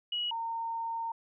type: tone pair in turn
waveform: sine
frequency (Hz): 2914 / 915.7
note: F#7 / A#5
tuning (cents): -27 / -31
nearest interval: octave + minor sixth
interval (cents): 2004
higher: first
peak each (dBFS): -30 / -32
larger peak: first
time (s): 0.12-0.31 / 0.31-1.12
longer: second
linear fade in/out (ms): 5
effects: none